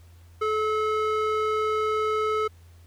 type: tone with band-pass filter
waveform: square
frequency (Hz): 431.5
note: A4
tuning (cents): -34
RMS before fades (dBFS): -25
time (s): 0.41-2.48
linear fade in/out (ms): 10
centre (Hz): 990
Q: 1.9
effects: added 85 Hz sine -48 dBFS peak until 2.86 s + pink hiss -61 dBFS RMS until 2.86 s